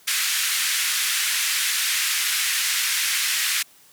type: band-pass noise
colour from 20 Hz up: pink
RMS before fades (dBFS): -23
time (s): 0.07-3.63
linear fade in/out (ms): 10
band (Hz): 1700 to 14000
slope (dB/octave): 24
effects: white hiss -53 dBFS RMS until 3.92 s + high-pass 80 Hz 12 dB/octave